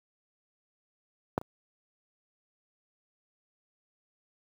clicks, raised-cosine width 1 ms, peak -12 / -27 dBFS, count 2, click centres 1.379 / 1.414 s, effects high-pass 80 Hz 12 dB/octave + 8-bit

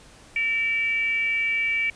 sine tone with frequency modulation, 2308 Hz, D7, 31 cents flat, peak -21 dBFS, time 0.36-1.9 s, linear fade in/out 2 ms, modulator 476 Hz, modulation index 0.4, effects pink hiss -50 dBFS RMS until 1.95 s + resampled to 22050 Hz

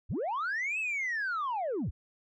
sine linear two-way sweep, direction up then down, 40.16 to 2654 to 40.16 Hz, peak -28 dBFS, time 0.09-1.91 s, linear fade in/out 20 ms, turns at 0.79 s, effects tanh soft clip ceiling -28 dBFS

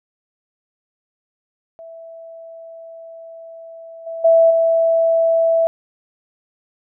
sine tone with level steps, 659.3 Hz, E5, in tune, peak -34 / -25 / -8 / -12 dBFS, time 1.79-5.67 s, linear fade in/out 0 ms, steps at 4.06 / 4.24 / 4.5 s, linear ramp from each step 10 ms, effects none

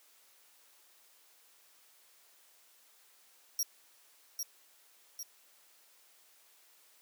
sawtooth tone with echo, 5650 Hz, F8, 19 cents sharp, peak -27 dBFS, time 3.59-3.63 s, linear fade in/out 2 ms, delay 800 ms, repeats 2, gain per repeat -5 dB, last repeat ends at 5.23 s, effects white hiss -64 dBFS RMS until 7.01 s + high-pass 400 Hz 12 dB/octave

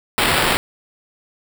blue noise with sample-and-hold, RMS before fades -17 dBFS, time 0.18-0.57 s, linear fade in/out 0 ms, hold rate 6300 Hz, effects none

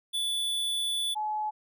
square / sine tone pair in turn, 3465 / 853.1 Hz, A7 / G#5, -27 / +46 cents, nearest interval 2 octaves, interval 2427 cents, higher first, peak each -28 dBFS, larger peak neither, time 0.13-1.15 / 1.15-1.51 s, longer first, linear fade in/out 20 ms, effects none

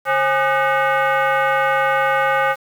sine tone with frequency modulation, 144.1 Hz, D3, 33 cents flat, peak -14 dBFS, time 0.05-2.56 s, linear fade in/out 50 ms, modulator 681 Hz, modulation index 2.5, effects 7-bit

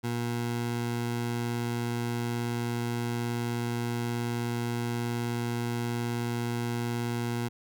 20% pulse tone, 118.9 Hz, A#2, 35 cents sharp, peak -24 dBFS, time 0.03-7.49 s, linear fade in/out 20 ms, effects none

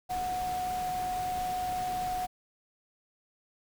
sine tone in noise, 733 Hz, F#5, 16 cents flat, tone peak -30 dBFS, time 0.09-2.27 s, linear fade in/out 20 ms, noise pink, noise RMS -42 dBFS, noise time 0.09-2.27 s, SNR +9 dB, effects none

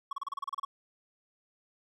triangle tone bursts, 1108.7 Hz, C#6, in tune, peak -30 dBFS, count 11, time 0.11-0.65 s, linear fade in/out 5 ms, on 20 ms, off 32 ms, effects none

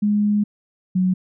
sine tone pair in turn, 207.7 / 184.66 Hz, G#3 / F#3, 0 / -3 cents, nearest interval major second, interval 203 cents, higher first, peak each -15 dBFS, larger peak neither, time 0.02-0.44 / 0.95-1.14 s, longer first, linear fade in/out 10 ms, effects none

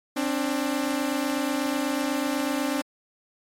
sawtooth tone pair together, 265.6 / 293.7 Hz, C4 / D4, +26 / 0 cents, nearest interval major second, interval 174 cents, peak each -23 dBFS, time 0.16-2.82 s, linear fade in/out 10 ms, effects MP3 64 kbps

